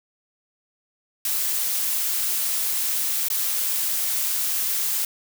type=noise with dropouts; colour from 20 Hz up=blue; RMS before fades=-24 dBFS; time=1.25-5.05 s; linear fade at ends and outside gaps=2 ms; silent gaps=3.285-3.301 s; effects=none